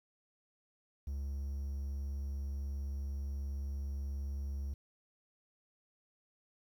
triangle tone, 69.3 Hz, C#2, in tune, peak -34 dBFS, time 1.07-4.74 s, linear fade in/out 5 ms, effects 11-bit

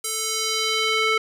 square tone with band-pass filter sweep, 440 Hz, A4, in tune, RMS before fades -23 dBFS, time 0.04-1.18 s, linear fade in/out 5 ms, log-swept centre 9300 to 2000 Hz, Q 1.3, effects none

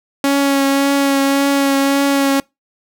sawtooth tone with vibrato, 277.2 Hz, C#4, in tune, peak -8 dBFS, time 0.24-2.4 s, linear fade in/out 2 ms, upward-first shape triangle, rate 1.8 Hz, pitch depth 19 cents each way, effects noise-tail reverb RT60 0.2 s tail -25 dB re dry

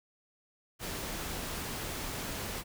pink noise, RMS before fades -38 dBFS, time 0.79-2.64 s, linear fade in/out 50 ms, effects none

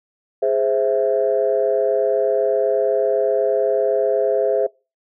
sine chord, Ab augmented, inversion none, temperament equal, 415.3 / 523.3 / 659.3 Hz, Ab4 / C5 / E5, 0 / 0 / 0 cents, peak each -19 dBFS, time 0.42-4.67 s, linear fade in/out 10 ms, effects noise-tail reverb RT60 0.3 s tail -25 dB re dry + tanh soft clip ceiling -7 dBFS

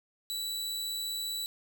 sawtooth tone, 3945 Hz, B7, 3 cents flat, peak -30 dBFS, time 0.3-1.46 s, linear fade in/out 0 ms, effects none

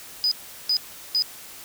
sine tone bursts, 4978 Hz, D#8, in tune, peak -17 dBFS, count 3, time 0.24-1.222 s, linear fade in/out 0 ms, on 74 ms, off 380 ms, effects tanh soft clip ceiling -15 dBFS + white hiss -42 dBFS RMS until 1.64 s

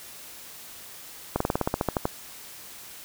slowing click train, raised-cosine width 1 ms, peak -9 dBFS, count 12, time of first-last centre 1.36-2.054 s, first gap 44 ms, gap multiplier 1.07, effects white hiss -44 dBFS RMS until 3.04 s

